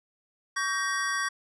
square chord, G diminished, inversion second, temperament just, 1128.9 / 1568 / 1881.6 Hz, Db6 / G6 / Bb6, +31 / 0 / +16 cents, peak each -32 dBFS, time 0.56-1.29 s, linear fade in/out 10 ms, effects resampled to 22050 Hz

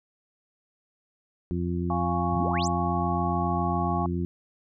harmonic tone, 87.31 Hz, F2, in tune, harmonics 1 / 2 / 3 / 4, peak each -30 / -29 / -34 / -33 dBFS, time 1.51-4.25 s, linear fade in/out 0 ms
sine chord, Db major, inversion first, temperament equal, 698.5 / 830.6 / 1108.7 Hz, F5 / Ab5 / Db6, 0 / 0 / 0 cents, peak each -31 dBFS, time 1.9-4.06 s, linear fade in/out 2 ms
sine exponential sweep, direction up, 73.6 to 8372 Hz, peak -31 dBFS, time 2.32-2.68 s, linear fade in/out 5 ms
effects none

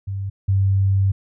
sine tone pair in turn, 98 / 97.32 Hz, G2 / G2, 0 / -12 cents, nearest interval unison, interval 12 cents, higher first, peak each -23 / -14 dBFS, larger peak second, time 0.07-0.3 / 0.48-1.12 s, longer second, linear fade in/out 10 ms, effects none

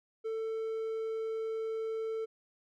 triangle tone, 444.9 Hz, A4, 19 cents sharp, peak -31 dBFS, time 0.24-2.26 s, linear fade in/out 20 ms, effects none

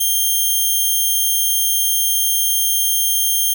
5% pulse tone, 3187 Hz, G7, 28 cents sharp, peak -6 dBFS, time 0-3.54 s, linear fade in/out 10 ms, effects none

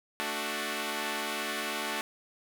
5% pulse chord, D major, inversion second, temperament equal, 220 / 293.7 / 370 Hz, A3 / D4 / F#4, 0 / 0 / 0 cents, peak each -25 dBFS, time 0.2-2.01 s, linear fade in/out 0 ms, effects none

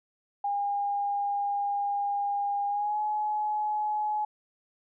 sine tone with pitch glide, 810 to 846.4 Hz, G#5 to G#5, -43 to +33 cents, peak -26 dBFS, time 0.44-4.25 s, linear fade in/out 5 ms, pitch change +76 cents, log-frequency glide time 2.68-2.99 s, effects none

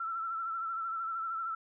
sine tone with vibrato, 1337 Hz, E6, 24 cents sharp, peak -33 dBFS, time 0-1.55 s, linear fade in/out 5 ms, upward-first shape sine, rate 13 Hz, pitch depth 44 cents each way, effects none

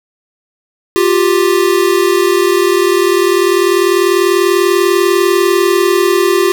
square tone pair together, 351.8 / 392 Hz, F4 / G4, +13 / 0 cents, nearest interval major second, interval 187 cents, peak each -12 dBFS, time 0.96-6.52 s, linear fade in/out 0 ms, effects none

